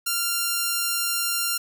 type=tone; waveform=5% pulse; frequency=1388 Hz; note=F6; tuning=11 cents flat; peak=-11 dBFS; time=0.06-1.58 s; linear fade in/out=10 ms; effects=none